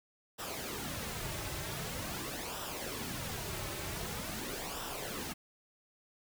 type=noise with flanger; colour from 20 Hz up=pink; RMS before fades=-40 dBFS; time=0.38-5.34 s; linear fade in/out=20 ms; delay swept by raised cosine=0.45 to 4.25 ms; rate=0.45 Hz; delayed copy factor=-0.6; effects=none